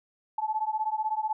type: beating tone pair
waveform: sine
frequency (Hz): 860 / 876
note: A5 / A5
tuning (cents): -40 / -8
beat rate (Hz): 16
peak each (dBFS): -29 / -30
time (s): 0.38-1.33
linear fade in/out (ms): 5
effects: none